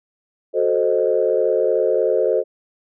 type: chord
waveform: sine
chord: F# diminished seventh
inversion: none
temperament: equal with one note detuned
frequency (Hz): 370 / 440 / 523.3 / 619.4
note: F#4 / A4 / C5 / Eb5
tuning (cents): 0 / 0 / 0 / -8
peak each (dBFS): -22 / -19 / -19 / -22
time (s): 0.53-2.44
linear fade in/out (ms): 50
effects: tanh soft clip ceiling -4 dBFS